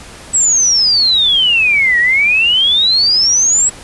sine exponential two-way sweep, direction down then up, 7902 to 1876 to 7902 Hz, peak -8 dBFS, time 0.33-3.7 s, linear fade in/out 20 ms, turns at 1.99 s, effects pink hiss -34 dBFS RMS until 3.83 s + resampled to 24000 Hz

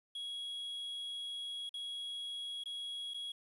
triangle tone with dropouts, 3322 Hz, G#7, in tune, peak -38 dBFS, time 0.15-3.32 s, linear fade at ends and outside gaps 5 ms, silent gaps 1.693-1.74 / 2.638-2.657 / 3.137-3.143 s, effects resampled to 32000 Hz + 11-bit

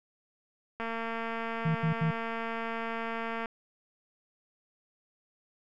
click train, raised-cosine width 0.5 ms, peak -21 dBFS, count 607, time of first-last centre 0.8-3.458 s, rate 228 Hz
sine tone bursts, 161.9 Hz, E3, 31 cents flat, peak -25 dBFS, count 3, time 1.65-2.11 s, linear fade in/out 5 ms, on 100 ms, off 80 ms
effects none

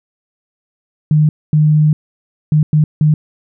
sine tone bursts at uneven times, 152.4 Hz, D#3, 36 cents flat, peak -7 dBFS, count 5, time 1.11-1.29 / 1.53-1.93 / 2.52-2.63 / 2.73-2.84 / 3.01-3.14 s, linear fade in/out 2 ms, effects none

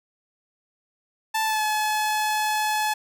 sawtooth tone with pitch glide, 880 to 855.4 Hz, A5 to A5, 0 to -49 cents, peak -18 dBFS, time 1.34-2.94 s, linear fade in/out 10 ms, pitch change -49 cents, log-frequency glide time 1.44-1.63 s, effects none

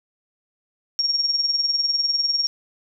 sine tone with tremolo, 5550 Hz, F8, 12 cents flat, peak -16 dBFS, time 0.99-2.47 s, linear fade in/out 0 ms, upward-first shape sine, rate 20 Hz, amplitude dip 65%, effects none

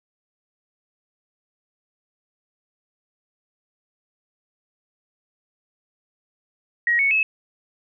sine tone with pitch steps, 1895 / 2215 / 2589 Hz, A#6 / C#7 / E7, +28 / -2 / -32 cents, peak -16 dBFS, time 6.87-7.23 s, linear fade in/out 2 ms, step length 120 ms, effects none

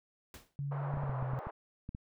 pink noise with exponential decay, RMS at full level -47 dBFS, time 0.34-0.56 s, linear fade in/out 2 ms, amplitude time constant 46 ms
sine tone with pitch glide, 141.2 to 129.48 Hz, C#3 to C3, +32 to -18 cents, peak -34 dBFS, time 0.59-1.39 s, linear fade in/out 0 ms, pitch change -150 cents, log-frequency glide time 1.03-1.14 s
white band-pass noise, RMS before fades -44 dBFS, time 0.71-1.51 s, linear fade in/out 10 ms, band 450 to 1100 Hz, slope 24 dB/octave
clicks, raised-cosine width 5 ms, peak -29 dBFS, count 9, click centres 0.939 / 0.972 / 1.036 / 1.095 / 1.226 / 1.335 / 1.47 / 1.891 / 1.949 s
effects none

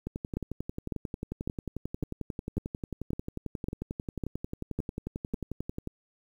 two click trains, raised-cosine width 3 ms, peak -18 / -21 dBFS, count 10 / 66, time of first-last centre 0.37-5.342 / 0.07-5.874 s, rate 1.81 / 11.2 Hz, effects 9-bit

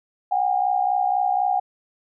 sine tone pair together, 737 / 801 Hz, F#5 / G5, -7 / +37 cents, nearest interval minor second, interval 144 cents, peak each -21 dBFS, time 0.31-1.6 s, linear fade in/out 10 ms, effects none

